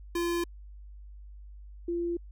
square / sine tone pair in turn, 343.7 / 343.7 Hz, F4 / F4, -28 / -28 cents, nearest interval unison, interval 0 cents, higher neither, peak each -28 dBFS, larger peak neither, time 0.15-0.44 / 1.88-2.17 s, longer neither, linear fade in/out 5 ms, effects added 50 Hz sine -44 dBFS peak until 2.31 s

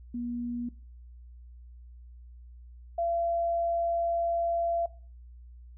sine tone pair in turn, 240.4 / 680 Hz, B3 / F5, -46 / -46 cents, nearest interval octave + tritone, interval 1800 cents, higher second, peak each -31 / -26 dBFS, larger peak second, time 0.14-0.69 / 2.98-4.86 s, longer second, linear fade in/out 5 ms, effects noise-tail reverb RT60 0.4 s tail -19 dB re dry + added 60 Hz sine -46 dBFS peak until 5.77 s

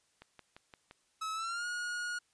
click train, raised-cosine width 0.3 ms, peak -34 dBFS, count 5, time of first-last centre 0.22-0.911 s, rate 5.79 Hz
45% pulse tone with pitch glide, 1292 to 1441.9 Hz, E6 to F#6, -35 to -45 cents, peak -35 dBFS, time 1.21-2.19 s, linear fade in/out 10 ms, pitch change +190 cents, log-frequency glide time 1.33-1.66 s
effects white hiss -73 dBFS RMS until 2.33 s + resampled to 22050 Hz

